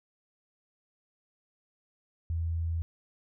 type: tone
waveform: sine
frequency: 82.8 Hz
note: E2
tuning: 8 cents sharp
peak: -28 dBFS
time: 2.3-2.82 s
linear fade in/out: 0 ms
effects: none